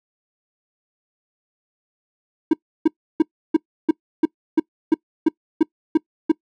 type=tone bursts; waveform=triangle; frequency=316.5 Hz; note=D#4; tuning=30 cents sharp; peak=-8 dBFS; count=12; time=2.51-6.318 s; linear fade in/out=5 ms; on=24 ms; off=320 ms; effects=noise-tail reverb RT60 0.1 s tail -24 dB re dry